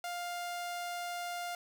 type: tone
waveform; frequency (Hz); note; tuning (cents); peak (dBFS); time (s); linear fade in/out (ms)
sawtooth; 702; F5; +9; -33; 0.04-1.55; 2
effects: 11-bit